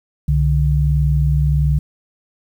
sine tone pair together, 65.41 / 146.84 Hz, C2 / D3, 0 / 0 cents, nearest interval octave + major second, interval 1400 cents, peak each -15 dBFS, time 0.28-1.79 s, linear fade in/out 5 ms, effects 8-bit

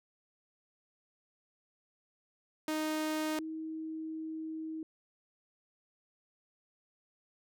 sawtooth / sine tone pair in turn, 310.3 / 317.6 Hz, D#4 / D#4, -5 / +36 cents, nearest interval unison, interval 41 cents, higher second, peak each -28 / -37 dBFS, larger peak first, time 2.68-3.39 / 3.39-4.83 s, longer second, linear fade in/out 2 ms, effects none

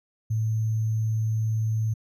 sine tone with sample-and-hold, 110.3 Hz, A2, 5 cents sharp, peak -22 dBFS, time 0.3-1.94 s, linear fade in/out 10 ms, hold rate 6300 Hz, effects resampled to 32000 Hz

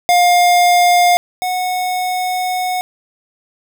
square tone pair in turn, 708 / 733.2 Hz, F5 / F#5, +23 / -16 cents, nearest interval minor second, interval 61 cents, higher second, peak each -9 / -17 dBFS, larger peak first, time 0.09-1.17 / 1.42-2.81 s, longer second, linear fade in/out 0 ms, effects none

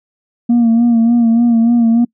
sine tone with vibrato, 233.1 Hz, A#3, in tune, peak -5 dBFS, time 0.49-2.05 s, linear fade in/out 10 ms, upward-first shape sine, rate 3.4 Hz, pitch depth 45 cents each way, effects noise-tail reverb RT60 0.1 s tail -26 dB re dry + tanh soft clip ceiling -6 dBFS

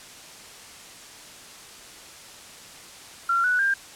sine tone with pitch steps, 1372 / 1479 / 1594.3 Hz, F6 / F#6 / G6, -31 / -1 / +29 cents, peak -19 dBFS, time 3.29-3.74 s, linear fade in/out 5 ms, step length 150 ms, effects white hiss -44 dBFS RMS until 3.95 s + low-pass 9000 Hz 12 dB/octave

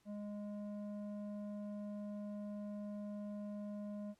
square tone with low-pass filter, 206.7 Hz, G#3, 8 cents flat, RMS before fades -45 dBFS, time 0.05-4.15 s, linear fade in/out 50 ms, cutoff 600 Hz, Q 1.4, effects pink hiss -75 dBFS RMS until 4.19 s + low-pass 11000 Hz 12 dB/octave

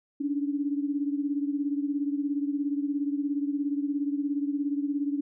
sine beating tone pair, 283.1 / 300.1 Hz, C#4 / D4, +37 / +38 cents, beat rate 17 Hz, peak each -27 / -32 dBFS, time 0.2-5.21 s, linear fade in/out 10 ms, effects none

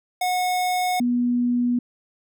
square / sine tone pair in turn, 729 / 243.3 Hz, F#5 / B3, -26 / -26 cents, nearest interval octave + perfect fifth, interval 1900 cents, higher first, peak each -21 / -18 dBFS, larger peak second, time 0.21-1 / 1-1.79 s, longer neither, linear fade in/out 5 ms, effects none

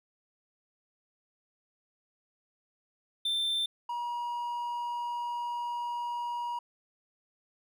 triangle tone pair in turn, 3562 / 956.6 Hz, A7 / A#5, +21 / +44 cents, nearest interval octave + major seventh, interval 2277 cents, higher first, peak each -26 / -30 dBFS, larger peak first, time 3.25-3.66 / 3.89-6.59 s, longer second, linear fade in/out 5 ms, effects none

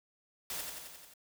white noise with echo, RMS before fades -39 dBFS, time 0.5-0.61 s, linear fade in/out 2 ms, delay 88 ms, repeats 6, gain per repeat -3 dB, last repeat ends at 1.138 s, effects none

